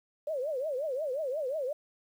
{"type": "tone with vibrato", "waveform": "sine", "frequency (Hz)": 565, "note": "C#5", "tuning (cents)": 33, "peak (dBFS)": -30, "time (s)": [0.27, 1.73], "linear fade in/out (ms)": 5, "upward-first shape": "triangle", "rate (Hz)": 5.6, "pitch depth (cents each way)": 260, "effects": ["10-bit"]}